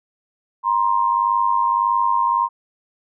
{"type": "tone pair together", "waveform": "sine", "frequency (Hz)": [947, 1048.7], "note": ["A#5", "C6"], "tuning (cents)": [27, 4], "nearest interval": "major second", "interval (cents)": 177, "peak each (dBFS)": -18, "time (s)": [0.63, 2.49], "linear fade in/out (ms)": 50, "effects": []}